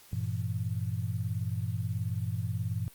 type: chord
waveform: sine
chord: E diminished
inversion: first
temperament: equal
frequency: 98 / 116.54 / 164.81 Hz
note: G2 / Bb2 / E3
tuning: 0 / 0 / 0 cents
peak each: -33 / -33 / -38 dBFS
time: 0.13-2.88 s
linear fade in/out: 0 ms
effects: white hiss -56 dBFS RMS until 2.94 s + Opus 48 kbps